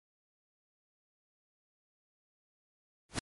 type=noise with exponential growth; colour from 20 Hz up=pink; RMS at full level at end=-29 dBFS; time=3.09-3.19 s; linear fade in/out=2 ms; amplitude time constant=21 ms; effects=MP3 48 kbps